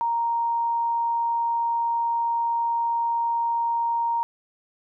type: tone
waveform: sine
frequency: 932.3 Hz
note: A#5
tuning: in tune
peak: -21 dBFS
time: 0.01-4.23 s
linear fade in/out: 0 ms
effects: none